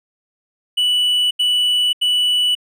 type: tone bursts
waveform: triangle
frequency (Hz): 2960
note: F#7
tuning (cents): 0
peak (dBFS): -12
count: 3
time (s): 0.77-2.552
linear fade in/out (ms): 10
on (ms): 540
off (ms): 81
effects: none